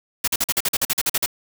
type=noise bursts; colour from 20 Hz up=white; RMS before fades=-20 dBFS; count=13; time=0.24-1.261 s; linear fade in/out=5 ms; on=37 ms; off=45 ms; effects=none